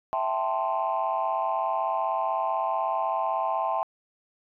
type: chord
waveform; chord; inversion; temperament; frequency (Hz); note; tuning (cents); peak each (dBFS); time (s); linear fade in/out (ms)
sine; A minor seventh; second; equal; 659.3 / 784 / 880 / 1046.5; E5 / G5 / A5 / C6; 0 / 0 / 0 / 0; -29; 0.13-3.83; 0
effects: tanh soft clip ceiling -17 dBFS